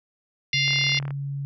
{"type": "harmonic tone", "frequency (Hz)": 698.5, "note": "F5", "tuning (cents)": 0, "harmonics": [3, 4, 5, 6, 7, 8], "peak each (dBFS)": [-24, -26, -28, -30, -31, -32], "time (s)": [0.53, 0.99], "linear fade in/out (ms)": 2}
{"type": "tone with pitch glide", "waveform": "sine", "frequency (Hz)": [138.59, 139.88], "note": ["C#3", "C#3"], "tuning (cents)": [0, 16], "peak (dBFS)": -27, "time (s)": [0.54, 1.45], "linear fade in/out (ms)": 0, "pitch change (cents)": 16, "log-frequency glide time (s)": [0.88, 1.05]}
{"type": "click train", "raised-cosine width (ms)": 0.5, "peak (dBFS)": -23, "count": 17, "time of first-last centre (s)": [0.68, 1.107], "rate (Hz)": 37.5}
{"effects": []}